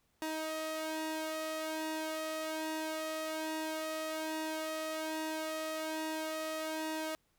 sawtooth tone with flanger, 315.1 Hz, D#4, 22 cents sharp, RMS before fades -38 dBFS, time 0.22-7.15 s, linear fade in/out 0 ms, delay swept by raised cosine 1.1 to 1.65 ms, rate 1.2 Hz, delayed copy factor +0.6, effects pink hiss -75 dBFS RMS until 7.38 s

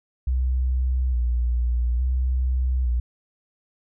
sine tone with vibrato, 61.74 Hz, B1, in tune, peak -19 dBFS, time 0.27-3 s, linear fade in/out 5 ms, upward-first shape square, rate 0.58 Hz, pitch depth 51 cents each way, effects none

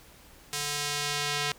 square tone with band-pass filter sweep, 145.9 Hz, D3, 11 cents flat, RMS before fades -31 dBFS, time 0.53-1.52 s, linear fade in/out 0 ms, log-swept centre 6900 to 3600 Hz, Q 0.75, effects pink hiss -54 dBFS RMS until 1.58 s

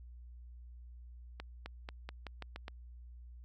accelerating click train, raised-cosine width 0.3 ms, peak -27 dBFS, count 8, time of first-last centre 1.4-2.681 s, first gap 260 ms, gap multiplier 0.88, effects added 60 Hz sine -49 dBFS peak until 3.44 s

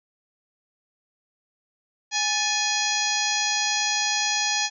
harmonic tone with a mistuned harmonic, 830.6 Hz, G#5, in tune, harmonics 1 / 2 / 3 / 4 / 5 / 6 / 7 / 8, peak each -30 / -30 / -30 / -30 / -30 / -30 / -30 / -30 dBFS, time 2.11-4.7 s, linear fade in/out 50 ms, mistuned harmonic 2, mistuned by +91 cents, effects none

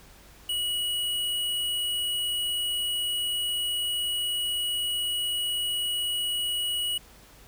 sine tone with hard clipping, 2916 Hz, F#7, 26 cents flat, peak -27 dBFS, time 0.49-6.98 s, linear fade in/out 5 ms, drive 18 dB, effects added 50 Hz sine -55 dBFS peak until 7.47 s + pink hiss -53 dBFS RMS until 7.47 s

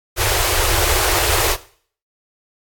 pink band-stop noise, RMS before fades -17 dBFS, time 0.16-1.57 s, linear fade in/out 50 ms, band 110 to 330 Hz, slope 96 dB/octave, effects noise-tail reverb RT60 0.5 s tail -17 dB re dry + AAC 64 kbps

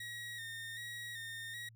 30% pulse tone with vibrato, 1864.7 Hz, A#6, in tune, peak -40 dBFS, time 0-1.69 s, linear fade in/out 5 ms, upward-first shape square, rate 1.3 Hz, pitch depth 36 cents each way, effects added 113 Hz sine -57 dBFS peak until 1.75 s

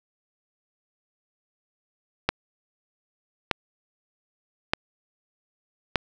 click train, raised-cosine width 0.3 ms, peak -4 dBFS, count 4, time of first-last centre 2.29-5.957 s, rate 0.818 Hz, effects none

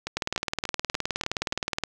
two click trains, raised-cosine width 0.2 ms, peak -9 / -13 dBFS, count 33 / 6, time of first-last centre 0.17-1.837 / 0.07-1.528 s, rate 19.2 / 3.43 Hz, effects none

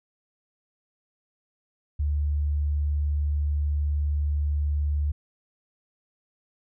sine tone, 73.42 Hz, D2, in tune, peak -22 dBFS, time 1.99-5.12 s, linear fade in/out 10 ms, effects none

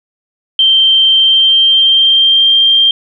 sine tone with pitch glide, 3136 to 3178 Hz, G7 to G7, 0 to +23 cents, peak -5 dBFS, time 0.59-2.91 s, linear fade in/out 2 ms, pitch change +23 cents, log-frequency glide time 1.16-2.52 s, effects none

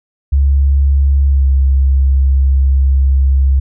sine tone with pitch glide, 69.3 to 67.37 Hz, C#2 to C#2, 0 to -49 cents, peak -7 dBFS, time 0.32-3.6 s, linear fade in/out 10 ms, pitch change -49 cents, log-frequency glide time 1.29-1.45 s, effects none

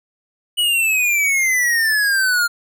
square exponential sweep, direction down, 2960 to 1396.9 Hz, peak -15 dBFS, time 0.57-2.48 s, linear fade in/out 20 ms, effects none

